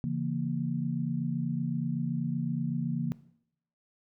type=chord; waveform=sine; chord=A# diminished; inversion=first; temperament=just; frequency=139.85 / 167.82 / 233.1 Hz; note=C#3 / E3 / A#3; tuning=+16 / +31 / 0 cents; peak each=-33 dBFS; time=0.04-3.12 s; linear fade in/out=0 ms; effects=noise-tail reverb RT60 0.7 s tail -18 dB re dry